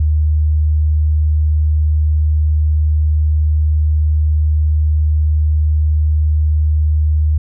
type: tone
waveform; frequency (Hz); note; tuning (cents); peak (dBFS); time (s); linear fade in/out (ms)
sine; 76.4; D#2; -31; -10; 0-7.38; 5
effects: none